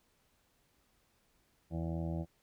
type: harmonic tone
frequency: 82.41 Hz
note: E2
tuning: in tune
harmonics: 1 / 2 / 3 / 4 / 6 / 7 / 8 / 9 / 10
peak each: -39 / -37 / -49 / -43 / -53 / -47 / -52 / -53 / -58 dBFS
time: 1.7-2.26 s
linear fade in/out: 50 ms
effects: pink hiss -73 dBFS RMS until 2.42 s